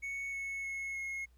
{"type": "tone with pitch steps", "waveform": "triangle", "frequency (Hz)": [2217, 2199, 2181, 2164], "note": ["C#7", "C#7", "C#7", "C#7"], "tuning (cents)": [0, -14, -29, -42], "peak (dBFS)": -35, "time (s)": [0.02, 1.26], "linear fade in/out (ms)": 20, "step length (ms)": 310, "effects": ["added 60 Hz sine -60 dBFS peak until 1.37 s", "pink hiss -75 dBFS RMS until 1.37 s"]}